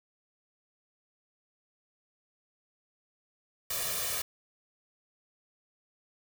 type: noise with comb filter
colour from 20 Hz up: white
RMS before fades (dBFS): -33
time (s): 3.7-4.22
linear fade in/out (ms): 5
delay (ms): 1.7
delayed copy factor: +0.8
effects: none